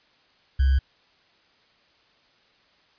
sine tone with sample-and-hold, 66.9 Hz, C2, 39 cents sharp, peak -16 dBFS, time 0.59-0.79 s, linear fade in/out 10 ms, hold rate 1575 Hz, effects white hiss -61 dBFS RMS until 2.98 s + resampled to 11025 Hz

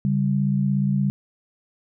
sine tone pair together, 139.9 / 196.88 Hz, C#3 / G3, +16 / +8 cents, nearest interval tritone, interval 592 cents, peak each -21 dBFS, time 0.05-1.1 s, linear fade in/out 0 ms, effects none

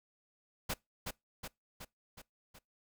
pink noise with echo, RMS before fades -35 dBFS, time 0.69-0.74 s, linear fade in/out 10 ms, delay 370 ms, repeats 5, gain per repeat -4 dB, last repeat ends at 2.59 s, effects noise-tail reverb RT60 0.2 s tail -24 dB re dry

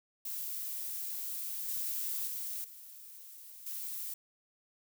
violet noise with level steps, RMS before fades -39 / -36 / -39 / -51 / -40 dBFS, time 0.25-4.14 s, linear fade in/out 5 ms, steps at 1.68 / 2.27 / 2.64 / 3.66 s, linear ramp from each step 5 ms, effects none

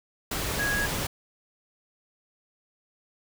sine tone in noise, 1656 Hz, G#6, 5 cents flat, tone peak -26 dBFS, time 0.59-0.86 s, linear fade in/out 5 ms, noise pink, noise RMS -30 dBFS, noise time 0.31-1.07 s, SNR +1 dB, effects none

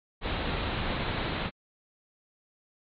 pink low-pass noise, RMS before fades -31 dBFS, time 0.21-1.51 s, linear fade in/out 50 ms, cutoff 4100 Hz, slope 96 dB/octave, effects MP3 48 kbps

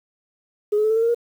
sine tone with pitch steps, 416.8 / 425.6 / 434.5 / 443.6 / 453 / 462.5 / 472.2 Hz, G#4 / G#4 / A4 / A4 / A#4 / A#4 / A#4, +6 / +42 / -22 / +14 / -50 / -14 / +22 cents, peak -15 dBFS, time 0.72-1.147 s, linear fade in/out 10 ms, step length 61 ms, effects tanh soft clip ceiling -11 dBFS + 8-bit

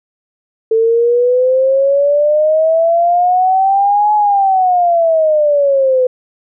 sine exponential two-way sweep, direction up then down, 443.3 to 848 to 502 Hz, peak -8 dBFS, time 0.71-6.07 s, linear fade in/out 5 ms, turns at 4.14 s, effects none

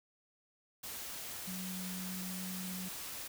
sine tone in noise, 185 Hz, F#3, in tune, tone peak -41 dBFS, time 1.47-2.89 s, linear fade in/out 10 ms, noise white, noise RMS -44 dBFS, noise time 0.83-3.28 s, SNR 0 dB, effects none

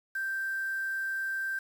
sine tone with quantisation, 1568 Hz, G6, in tune, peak -30 dBFS, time 0.15-1.59 s, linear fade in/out 5 ms, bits 8, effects none

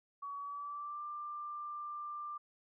sine tone with pitch glide, 1131 to 1187.2 Hz, C#6 to D6, +34 to +18 cents, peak -40 dBFS, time 0.22-2.38 s, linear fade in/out 10 ms, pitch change +84 cents, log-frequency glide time 0.37-1.03 s, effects none

